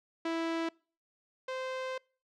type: tone pair in turn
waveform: sawtooth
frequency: 329.6 / 518.9 Hz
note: E4 / C5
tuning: 0 / -14 cents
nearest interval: minor sixth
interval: 786 cents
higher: second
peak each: -27 / -31 dBFS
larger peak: first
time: 0.25-0.69 / 1.48-1.98 s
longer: second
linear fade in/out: 5 ms
effects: noise-tail reverb RT60 0.4 s tail -26 dB re dry + low-pass 4000 Hz 12 dB/octave